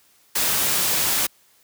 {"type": "noise", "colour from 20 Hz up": "white", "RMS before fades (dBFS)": -21, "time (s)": [0.35, 1.27], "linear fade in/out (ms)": 10, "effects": ["white hiss -58 dBFS RMS until 1.63 s", "high-pass 60 Hz 12 dB/octave"]}